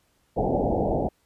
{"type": "low-pass noise", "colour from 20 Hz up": "white", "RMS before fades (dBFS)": -24, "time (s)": [0.36, 1.09], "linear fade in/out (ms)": 20, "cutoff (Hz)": 820, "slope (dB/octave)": 96, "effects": ["pink hiss -67 dBFS RMS until 1.25 s", "resampled to 32000 Hz"]}